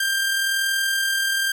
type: tone with amplitude modulation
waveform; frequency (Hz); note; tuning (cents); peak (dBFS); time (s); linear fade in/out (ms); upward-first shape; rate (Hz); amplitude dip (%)
sawtooth; 1587; G6; +21; -15; 0-1.52; 5; sine; 40.9; 30
effects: 9-bit